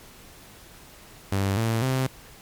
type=tone with pitch steps; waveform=sawtooth; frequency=98 / 113.22 / 130.81 Hz; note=G2 / A2 / C3; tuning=0 / +50 / 0 cents; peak=-18 dBFS; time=1.32-2.07 s; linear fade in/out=5 ms; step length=250 ms; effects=pink hiss -48 dBFS RMS until 2.41 s + MP3 96 kbps